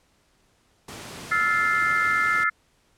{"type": "high-pass noise", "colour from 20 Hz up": "pink", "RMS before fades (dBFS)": -39, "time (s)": [0.88, 2.44], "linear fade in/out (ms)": 5, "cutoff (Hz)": 100, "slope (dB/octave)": 12}
{"type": "chord", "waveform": "sine", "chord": "F major seventh", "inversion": "third", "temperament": "just", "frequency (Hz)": [1309.6, 1396.9, 1746.1, 2095], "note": ["E6", "F6", "A6", "C7"], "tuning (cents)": [-12, 0, -14, 2], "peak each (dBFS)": -25, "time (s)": [1.31, 2.5], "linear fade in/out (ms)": 10}
{"effects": ["pink hiss -64 dBFS RMS until 2.97 s", "low-pass 10000 Hz 12 dB/octave"]}